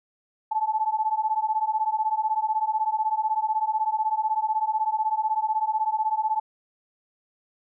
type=beating tone pair; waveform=sine; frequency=861 / 877 Hz; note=A5 / A5; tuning=-38 / -6 cents; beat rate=16 Hz; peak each=-25 dBFS; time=0.51-6.4 s; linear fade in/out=10 ms; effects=none